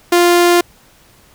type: tone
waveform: sawtooth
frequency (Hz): 349.2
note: F4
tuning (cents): 0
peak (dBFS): -4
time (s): 0.12-0.61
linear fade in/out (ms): 5
effects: pink hiss -48 dBFS RMS until 1.34 s